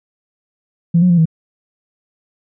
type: tone with pitch steps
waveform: sine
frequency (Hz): 169.3 / 180.4 / 172.9 / 161.5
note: E3 / F#3 / F3 / E3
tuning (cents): +46 / -44 / -17 / -35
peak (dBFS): -7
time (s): 0.94-1.256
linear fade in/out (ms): 10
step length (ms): 79
effects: tanh soft clip ceiling -3 dBFS